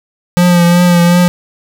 square tone with vibrato, 174.9 Hz, F3, 3 cents sharp, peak -6 dBFS, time 0.37-1.28 s, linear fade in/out 0 ms, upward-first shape triangle, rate 2.7 Hz, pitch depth 34 cents each way, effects none

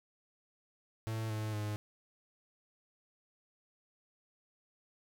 45% pulse tone with pitch steps, 111.1 / 108.19 / 105.35 Hz, A2 / A2 / G#2, +17 / -29 / +25 cents, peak -35 dBFS, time 1.07-1.76 s, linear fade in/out 0 ms, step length 230 ms, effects none

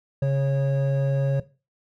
triangle tone pair together, 137.6 / 547.9 Hz, C#3 / C#5, -12 / -20 cents, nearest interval 2 octaves, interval 2392 cents, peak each -17 / -24 dBFS, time 0.22-1.4 s, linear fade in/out 5 ms, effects noise-tail reverb RT60 0.3 s tail -17 dB re dry + tanh soft clip ceiling -13 dBFS

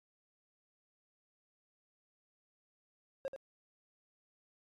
triangle tone with echo, 539 Hz, C#5, 49 cents flat, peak -33 dBFS, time 3.25-3.28 s, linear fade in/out 0 ms, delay 82 ms, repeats 1, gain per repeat -7 dB, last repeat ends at 3.362 s, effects AAC 32 kbps

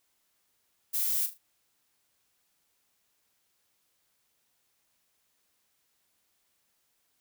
violet noise with echo, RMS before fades -29 dBFS, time 0.93-1.27 s, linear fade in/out 20 ms, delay 38 ms, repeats 3, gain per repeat -10 dB, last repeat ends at 1.384 s, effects white hiss -74 dBFS RMS until 7.2 s

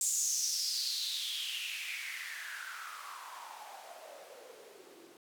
blue noise with band-pass filter sweep, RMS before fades -39 dBFS, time 0.01-5.17 s, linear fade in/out 2 ms, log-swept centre 7500 to 320 Hz, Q 6, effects none

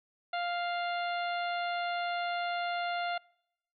harmonic tone, 699 Hz, F5, 1 cent sharp, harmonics 1 / 2 / 3 / 4 / 5 / 6, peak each -32 / -38 / -42 / -44 / -46 / -48 dBFS, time 0.33-3.18 s, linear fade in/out 5 ms, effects noise-tail reverb RT60 0.8 s tail -26 dB re dry

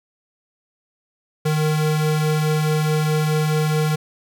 square tone pair together, 153.5 / 465.2 Hz, D#3 / A#4, -23 / -4 cents, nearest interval octave + perfect fifth, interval 1919 cents, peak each -18 / -28 dBFS, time 1.45-3.96 s, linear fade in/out 10 ms, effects none

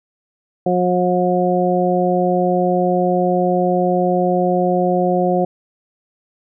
harmonic tone, 180 Hz, F#3, 47 cents flat, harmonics 1 / 2 / 3 / 4, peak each -19 / -19 / -19 / -19 dBFS, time 0.66-5.45 s, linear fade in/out 5 ms, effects none

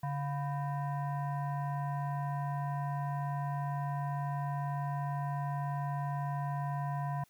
sine tone with frequency modulation, 143.3 Hz, D3, 42 cents flat, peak -32 dBFS, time 0.03-7.24 s, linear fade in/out 5 ms, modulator 849 Hz, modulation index 0.82, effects white hiss -68 dBFS RMS until 7.29 s

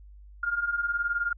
sine beating tone pair, 1396.9 / 1415.9 Hz, F6 / F6, 0 / +23 cents, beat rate 19 Hz, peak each -31 / -27 dBFS, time 0.43-1.33 s, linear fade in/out 5 ms, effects added 50 Hz sine -46 dBFS peak until 1.37 s

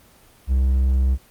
triangle tone, 65.41 Hz, C2, in tune, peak -13 dBFS, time 0.47-1.18 s, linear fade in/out 50 ms, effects pink hiss -52 dBFS RMS until 1.3 s + Opus 24 kbps

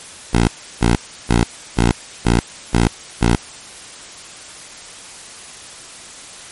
10% pulse tone bursts, 58.27 Hz, A#1, in tune, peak -3 dBFS, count 7, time 0.33-3.36 s, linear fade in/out 10 ms, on 150 ms, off 330 ms, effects white hiss -36 dBFS RMS until 6.51 s + MP3 48 kbps

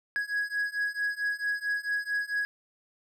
triangle beating tone pair, 1661.2 / 1665.7 Hz, G#6 / G#6, 0 / +5 cents, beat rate 4.5 Hz, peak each -30 / -29 dBFS, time 0.16-2.45 s, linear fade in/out 0 ms, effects none

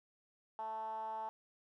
10% pulse tone with band-pass filter, 220 Hz, A3, in tune, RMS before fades -42 dBFS, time 0.59-1.29 s, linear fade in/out 0 ms, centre 840 Hz, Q 9.3, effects none

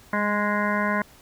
harmonic tone with a mistuned harmonic, 207.7 Hz, G#3, in tune, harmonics 1 / 2 / 3 / 4 / 5 / 7 / 8 / 9 / 10, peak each -26 / -36 / -29 / -37 / -27 / -30 / -32 / -32 / -35 dBFS, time 0.13-1.02 s, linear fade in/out 2 ms, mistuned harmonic 1, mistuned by -18 cents, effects pink hiss -52 dBFS RMS until 1.21 s

